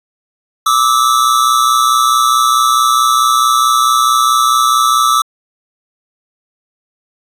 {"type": "tone pair together", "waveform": "square", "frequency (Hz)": [1174.7, 1299.3], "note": ["D6", "E6"], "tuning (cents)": [0, -25], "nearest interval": "major second", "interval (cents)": 175, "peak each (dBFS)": -12, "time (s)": [0.66, 5.22], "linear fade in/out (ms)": 5, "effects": ["resampled to 32000 Hz"]}